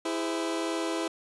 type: chord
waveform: sawtooth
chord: E augmented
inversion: none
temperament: just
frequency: 329.6 / 412 / 515 Hz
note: E4 / G#4 / B#4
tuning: 0 / -14 / -28 cents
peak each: -26 / -32 / -32 dBFS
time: 0.05-1.08 s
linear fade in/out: 5 ms
effects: resampled to 24000 Hz

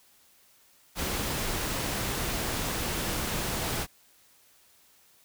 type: noise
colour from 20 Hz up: pink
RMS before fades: -31 dBFS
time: 0.95-3.87 s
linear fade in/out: 50 ms
effects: white hiss -61 dBFS RMS until 5.24 s

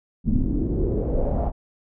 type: noise with low-pass filter sweep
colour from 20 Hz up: brown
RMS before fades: -22 dBFS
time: 0.24-1.52 s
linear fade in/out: 50 ms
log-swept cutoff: 220 to 750 Hz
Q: 4.6
effects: none

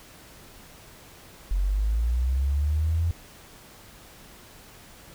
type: linear sweep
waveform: sine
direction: up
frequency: 43.81 to 85.6 Hz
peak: -21 dBFS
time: 1.51-3.11 s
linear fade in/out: 0 ms
effects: pink hiss -49 dBFS RMS until 5.14 s

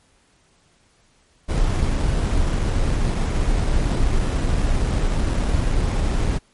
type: noise with sample-and-hold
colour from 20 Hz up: brown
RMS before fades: -19 dBFS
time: 1.48-6.39 s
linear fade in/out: 20 ms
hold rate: 4410 Hz
effects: pink hiss -59 dBFS RMS until 6.53 s + MP3 48 kbps

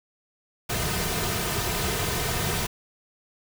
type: noise with comb filter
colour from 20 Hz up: pink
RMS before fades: -27 dBFS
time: 0.69-2.67 s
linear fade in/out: 10 ms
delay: 3.6 ms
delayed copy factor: -0.6
effects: none

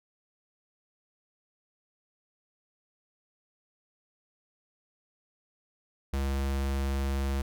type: tone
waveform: square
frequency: 68.3 Hz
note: C#2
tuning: 25 cents flat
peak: -28 dBFS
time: 6.13-7.42 s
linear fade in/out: 5 ms
effects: none

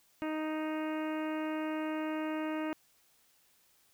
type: harmonic tone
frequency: 311.1 Hz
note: D#4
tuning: in tune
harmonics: 1 / 2 / 3 / 4 / 5 / 6 / 7 / 8 / 9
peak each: -34 / -40 / -44 / -46 / -48 / -50 / -51 / -52 / -53 dBFS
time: 0.22-2.73 s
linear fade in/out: 0 ms
effects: white hiss -68 dBFS RMS until 3.93 s

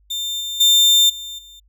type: tone with level steps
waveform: 35% pulse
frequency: 3600 Hz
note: A7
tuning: 39 cents sharp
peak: -20 / -22 / -8 / -27 / -38 dBFS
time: 0.1-1.6 s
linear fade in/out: 10 ms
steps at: 0.4 / 0.6 / 1.09 / 1.38 s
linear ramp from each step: 10 ms
effects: added 50 Hz sine -53 dBFS peak until 1.68 s

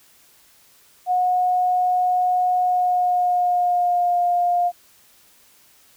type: tone with pitch glide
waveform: sine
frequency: 727 to 705.9 Hz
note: F#5 to F5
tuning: -31 to +18 cents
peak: -16 dBFS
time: 1.06-4.72 s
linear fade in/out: 50 ms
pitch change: -51 cents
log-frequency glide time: 2.6-4.17 s
effects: white hiss -54 dBFS RMS until 5.96 s

